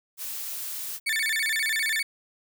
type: noise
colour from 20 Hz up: blue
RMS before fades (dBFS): -34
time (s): 0.17-1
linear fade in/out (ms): 50
type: tone with vibrato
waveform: 35% pulse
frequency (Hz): 1990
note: B6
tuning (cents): +13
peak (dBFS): -22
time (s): 1.06-2.03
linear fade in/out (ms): 10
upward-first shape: square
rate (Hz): 15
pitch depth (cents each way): 200
effects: none